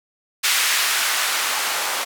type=noise with band-pass filter sweep; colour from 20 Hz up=blue; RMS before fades=-21 dBFS; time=0.43-2.05 s; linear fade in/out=20 ms; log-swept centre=1900 to 800 Hz; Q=0.93; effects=none